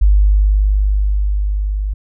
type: tone with level ramp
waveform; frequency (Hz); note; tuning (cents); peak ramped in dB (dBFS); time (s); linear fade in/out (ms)
sine; 50.4; G1; +49; -6 to -16; 0.01-1.94; 10
effects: none